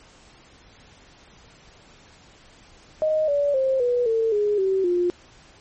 sine tone with pitch steps, 622.3 / 574 / 529.4 / 488.2 / 450.3 / 415.3 / 383.1 / 353.3 Hz, D#5 / D5 / C5 / B4 / A4 / G#4 / G4 / F4, 0 / -40 / +20 / -20 / +40 / 0 / -40 / +20 cents, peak -18 dBFS, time 3.02-5.1 s, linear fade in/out 0 ms, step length 260 ms, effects pink hiss -51 dBFS RMS until 5.6 s + MP3 32 kbps

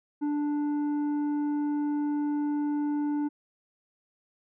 triangle tone with tanh clipping, 293.7 Hz, D4, in tune, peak -27 dBFS, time 0.21-3.29 s, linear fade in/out 20 ms, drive 11 dB, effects none

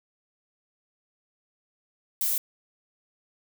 violet noise, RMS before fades -26 dBFS, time 2.21-2.38 s, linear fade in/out 2 ms, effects none

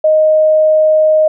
sine tone, 622 Hz, D#5, 1 cent flat, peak -6 dBFS, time 0.04-1.28 s, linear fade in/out 5 ms, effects none

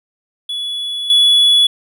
triangle tone with level steps, 3405 Hz, G#7, 42 cents sharp, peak -18 / -6 dBFS, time 0.49-1.67 s, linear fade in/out 5 ms, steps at 1.1 s, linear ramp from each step 2 ms, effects none

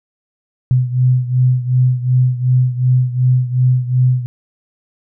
sine beating tone pair, 125.9 / 128.6 Hz, B2 / C3, +34 / -30 cents, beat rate 2.7 Hz, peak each -12 / -16 dBFS, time 0.71-4.26 s, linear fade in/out 0 ms, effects none

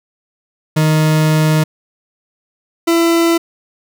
40% pulse tone pair in turn, 155.56 / 335 Hz, D#3 / E4, 0 / +28 cents, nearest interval octave + minor second, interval 1328 cents, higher second, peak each -9 dBFS, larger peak neither, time 0.76-1.64 / 2.87-3.38 s, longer first, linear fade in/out 10 ms, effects none

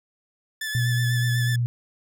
sawtooth tone with vibrato, 1739 Hz, A6, 21 cents flat, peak -24 dBFS, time 0.61-1.56 s, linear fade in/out 5 ms, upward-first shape sine, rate 8.1 Hz, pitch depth 29 cents each way
sine tone, 120.1 Hz, B2, 48 cents flat, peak -20 dBFS, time 0.75-1.66 s, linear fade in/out 0 ms
effects none

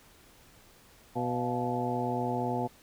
harmonic tone with a mistuned harmonic, 123.47 Hz, B2, in tune, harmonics 1 / 2 / 3 / 4 / 5 / 6 / 7, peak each -36 / -34 / -37 / -37 / -43 / -35 / -35 dBFS, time 1.15-2.68 s, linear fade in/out 20 ms, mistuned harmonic 6, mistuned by -82 cents, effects pink hiss -58 dBFS RMS until 2.82 s

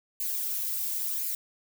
violet noise with flanger, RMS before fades -31 dBFS, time 0.2-1.35 s, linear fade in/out 2 ms, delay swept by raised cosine 0.42 to 2.52 ms, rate 0.95 Hz, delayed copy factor +0.5, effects none

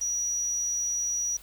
sine tone, 5810 Hz, F#8, 32 cents flat, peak -26 dBFS, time 0.01-1.37 s, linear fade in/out 5 ms, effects added 50 Hz sine -53 dBFS peak until 1.42 s + white hiss -52 dBFS RMS until 1.42 s

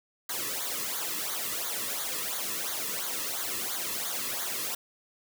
white noise with flanger, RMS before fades -33 dBFS, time 0.29-4.75 s, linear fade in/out 5 ms, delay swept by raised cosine 0.37 to 1.35 ms, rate 2.9 Hz, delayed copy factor -0.8, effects none

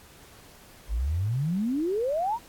sine exponential sweep, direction up, 49 to 987.8 Hz, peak -24 dBFS, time 0.88-2.39 s, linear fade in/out 50 ms, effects pink hiss -52 dBFS RMS until 2.48 s + AAC 64 kbps

